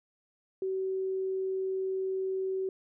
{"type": "tone", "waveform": "sine", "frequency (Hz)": 380, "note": "F#4", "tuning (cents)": 46, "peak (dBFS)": -29, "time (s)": [0.62, 2.69], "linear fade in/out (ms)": 2, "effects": []}